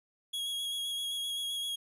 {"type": "tone with vibrato", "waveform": "45% pulse", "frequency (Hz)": 3312, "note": "G#7", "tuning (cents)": -5, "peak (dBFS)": -33, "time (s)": [0.33, 1.76], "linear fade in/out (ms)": 10, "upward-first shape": "square", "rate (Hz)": 7.7, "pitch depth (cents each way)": 15, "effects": ["resampled to 32000 Hz", "12-bit"]}